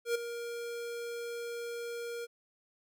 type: tone with ADSR envelope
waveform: square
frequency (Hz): 470.9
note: A#4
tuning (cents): +18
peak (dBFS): -27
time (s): 0.05-2.27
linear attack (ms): 100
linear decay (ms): 10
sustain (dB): -11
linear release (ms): 32
effects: none